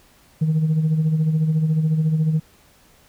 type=tone with tremolo; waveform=sine; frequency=157.3 Hz; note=D#3; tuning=19 cents sharp; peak=-12 dBFS; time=0.41-2.4 s; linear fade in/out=10 ms; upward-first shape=sine; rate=14 Hz; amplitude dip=55%; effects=tanh soft clip ceiling -13 dBFS + pink hiss -54 dBFS RMS until 3.08 s